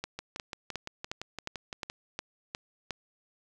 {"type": "two click trains", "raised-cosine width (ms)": 0.2, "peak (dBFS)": [-17, -20], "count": [9, 11], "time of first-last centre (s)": [[0.04, 2.907], [0.19, 1.899]], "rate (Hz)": [2.79, 5.85], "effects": []}